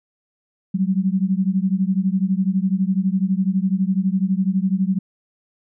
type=beating tone pair; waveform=sine; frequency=185 / 197 Hz; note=F#3 / G3; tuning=0 / +9 cents; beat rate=12 Hz; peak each=-19 / -20 dBFS; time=0.74-4.99 s; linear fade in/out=10 ms; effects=none